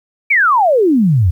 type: exponential sweep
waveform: sine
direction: down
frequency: 2378 to 79.8 Hz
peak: -8 dBFS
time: 0.3-1.31 s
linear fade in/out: 10 ms
effects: 8-bit